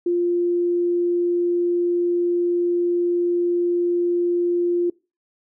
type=tone; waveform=sine; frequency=349.2 Hz; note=F4; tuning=in tune; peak=-17 dBFS; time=0.06-4.9 s; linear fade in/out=5 ms; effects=noise-tail reverb RT60 0.3 s tail -24 dB re dry